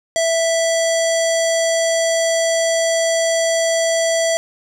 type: tone with low-pass filter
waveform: square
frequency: 659.3 Hz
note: E5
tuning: in tune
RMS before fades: -17 dBFS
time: 0.16-4.37 s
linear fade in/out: 0 ms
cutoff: 7500 Hz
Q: 3.6
effects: 7-bit